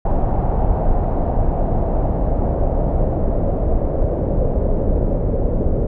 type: noise with low-pass filter sweep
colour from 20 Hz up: brown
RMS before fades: -17 dBFS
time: 0.05-5.87 s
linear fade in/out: 5 ms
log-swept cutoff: 780 to 520 Hz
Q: 3.2
effects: none